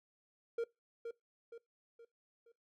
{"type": "tone with echo", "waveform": "triangle", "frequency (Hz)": 464.5, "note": "A#4", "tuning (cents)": -6, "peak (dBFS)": -31, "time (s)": [0.58, 0.64], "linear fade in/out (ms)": 5, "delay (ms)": 470, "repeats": 4, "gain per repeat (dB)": -7, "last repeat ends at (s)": 2.52, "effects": ["noise-tail reverb RT60 0.2 s tail -22 dB re dry"]}